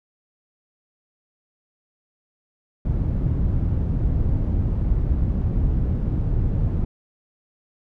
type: low-pass noise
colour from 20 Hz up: white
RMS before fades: -21 dBFS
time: 2.85-6.85 s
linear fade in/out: 5 ms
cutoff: 100 Hz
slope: 12 dB/octave
effects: none